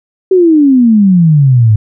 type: exponential sweep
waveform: sine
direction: down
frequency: 385 to 103.9 Hz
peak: -3 dBFS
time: 0.31-1.76 s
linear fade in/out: 5 ms
effects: none